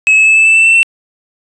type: tone with pitch steps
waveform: triangle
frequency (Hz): 2576 / 2592 / 2609 / 2626 / 2642 / 2659 / 2676 / 2693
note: E7 / E7 / E7 / E7 / E7 / E7 / E7 / E7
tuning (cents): -41 / -30 / -18 / -7 / +3 / +14 / +25 / +36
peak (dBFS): -3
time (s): 0.07-0.83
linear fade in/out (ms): 0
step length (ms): 95
effects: resampled to 22050 Hz